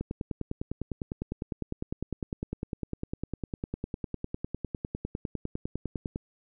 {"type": "click train", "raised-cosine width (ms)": 3, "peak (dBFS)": -19, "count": 62, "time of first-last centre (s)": [0.01, 6.159], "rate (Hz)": 9.92, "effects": []}